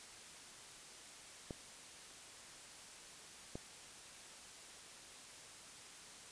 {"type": "clicks", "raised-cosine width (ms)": 2, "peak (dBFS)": -30, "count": 2, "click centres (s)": [1.508, 3.555], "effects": ["white hiss -55 dBFS RMS until 6.31 s", "resampled to 22050 Hz"]}